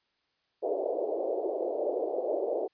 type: band-pass noise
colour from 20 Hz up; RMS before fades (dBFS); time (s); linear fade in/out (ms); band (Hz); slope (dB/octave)
pink; -31; 0.62-2.68; 20; 370 to 670; 48
effects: white hiss -75 dBFS RMS until 2.73 s + resampled to 11025 Hz